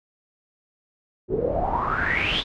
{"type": "noise with low-pass filter sweep", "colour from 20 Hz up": "pink", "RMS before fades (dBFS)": -24, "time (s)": [1.28, 2.44], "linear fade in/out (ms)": 50, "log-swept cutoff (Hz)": [360, 3700], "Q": 9.9, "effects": []}